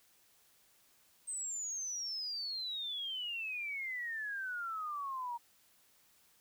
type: exponential sweep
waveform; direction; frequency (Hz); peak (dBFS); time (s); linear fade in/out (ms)
sine; down; 8372 to 932.3; -37; 1.27-5.38; 20
effects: white hiss -68 dBFS RMS until 6.4 s